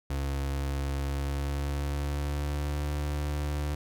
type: tone with pitch glide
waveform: 35% pulse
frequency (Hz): 69.3 to 73.38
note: C#2 to D2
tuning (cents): 0 to -1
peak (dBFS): -27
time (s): 0.1-3.75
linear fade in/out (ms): 5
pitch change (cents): +99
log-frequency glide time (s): 0.94-2.88
effects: none